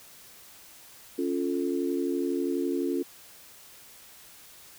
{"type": "chord", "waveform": "sine", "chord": "Db augmented", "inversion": "none", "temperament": "equal", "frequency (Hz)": [277.2, 349.2, 440], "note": ["Db4", "F4", "A4"], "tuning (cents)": [0, 0, 0], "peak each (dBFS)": [-29, -29, -34], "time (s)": [1.18, 3.03], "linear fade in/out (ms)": 10, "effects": ["white hiss -51 dBFS RMS until 4.78 s"]}